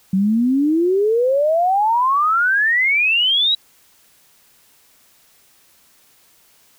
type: exponential sweep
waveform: sine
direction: up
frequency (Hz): 185 to 3919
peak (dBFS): -13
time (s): 0.13-3.55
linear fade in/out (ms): 5
effects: white hiss -54 dBFS RMS until 6.78 s